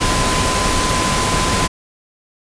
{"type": "tone in noise", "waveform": "sine", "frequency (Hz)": 1018, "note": "C6", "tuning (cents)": -48, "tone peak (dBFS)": -21, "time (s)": [0, 1.68], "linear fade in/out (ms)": 20, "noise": "pink", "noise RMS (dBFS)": -17, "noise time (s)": [0, 1.68], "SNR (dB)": -7, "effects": ["resampled to 22050 Hz"]}